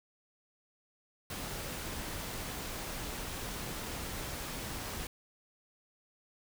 pink noise, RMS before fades -40 dBFS, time 1.3-5.07 s, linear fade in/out 2 ms, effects none

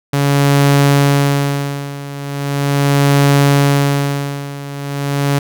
sawtooth tone with tremolo, 141.2 Hz, C#3, 32 cents sharp, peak -4 dBFS, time 0.13-5.39 s, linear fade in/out 5 ms, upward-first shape sine, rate 0.39 Hz, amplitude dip 85%, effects none

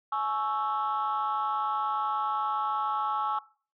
sine chord, C# minor, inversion second, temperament equal with one note detuned, 845.6 / 1108.7 / 1318.5 Hz, G#5 / C#6 / E6, +31 / 0 / 0 cents, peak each -30 dBFS, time 0.12-3.39 s, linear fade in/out 5 ms, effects noise-tail reverb RT60 0.4 s tail -20 dB re dry + tanh soft clip ceiling -21 dBFS

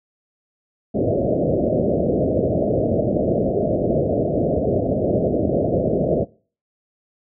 white low-pass noise, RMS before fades -19 dBFS, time 0.94-6.25 s, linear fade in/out 20 ms, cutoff 660 Hz, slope 96 dB/octave, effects noise-tail reverb RT60 0.4 s tail -22 dB re dry + high-pass 80 Hz 12 dB/octave

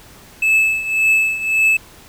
triangle tone with tremolo, 2612 Hz, E7, 17 cents flat, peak -8 dBFS, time 0.42-1.77 s, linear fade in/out 5 ms, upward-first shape triangle, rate 1.8 Hz, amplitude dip 80%, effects pink hiss -43 dBFS RMS until 2.08 s

